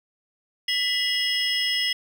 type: tone cluster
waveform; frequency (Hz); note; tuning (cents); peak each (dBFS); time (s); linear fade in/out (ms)
triangle; 1991 / 2876 / 3296 / 5190; B6 / F#7 / G#7 / E8; +14 / -50 / -14 / -28; -26; 0.68-1.93; 5
effects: none